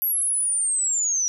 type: linear sweep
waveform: sine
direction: down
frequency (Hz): 11760 to 5740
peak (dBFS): -20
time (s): 0.02-1.28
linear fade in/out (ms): 0
effects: none